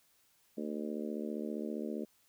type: harmonic tone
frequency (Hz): 75.1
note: D2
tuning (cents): +39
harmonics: 3 / 4 / 5 / 6 / 7 / 8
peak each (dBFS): -39 / -42 / -43 / -45 / -48 / -48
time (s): 0.57-2.05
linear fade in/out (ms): 10
effects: white hiss -70 dBFS RMS until 2.28 s